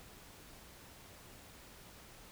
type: silence
effects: pink hiss -56 dBFS RMS until 2.31 s